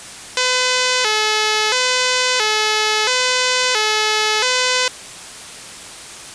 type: tone with vibrato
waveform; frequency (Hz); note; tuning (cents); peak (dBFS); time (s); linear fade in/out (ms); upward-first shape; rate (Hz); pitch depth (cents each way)
5% pulse; 466.2; A#4; 0; -3; 0.37-4.88; 2; square; 0.74; 140
effects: white hiss -34 dBFS RMS until 6.34 s + resampled to 22050 Hz